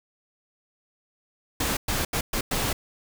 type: noise bursts at uneven times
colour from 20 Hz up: pink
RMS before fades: -26 dBFS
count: 5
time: 1.6-1.77 / 1.88-2.05 / 2.13-2.21 / 2.33-2.41 / 2.51-2.73 s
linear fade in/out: 5 ms
effects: none